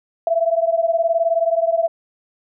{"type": "beating tone pair", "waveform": "sine", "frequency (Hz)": [659.3, 678.3], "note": ["E5", "E5"], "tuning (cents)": [0, 49], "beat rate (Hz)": 19, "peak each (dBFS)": [-17, -19], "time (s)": [0.27, 1.88], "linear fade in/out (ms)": 2, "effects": []}